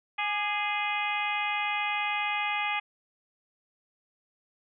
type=harmonic tone with a mistuned harmonic; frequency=415.3 Hz; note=G#4; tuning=in tune; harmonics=2 / 3 / 4 / 5 / 6 / 7 / 8; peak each=-32 / -36 / -40 / -33 / -32 / -40 / -42 dBFS; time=0.18-2.8 s; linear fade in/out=10 ms; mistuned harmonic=3; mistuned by=-51 cents; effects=none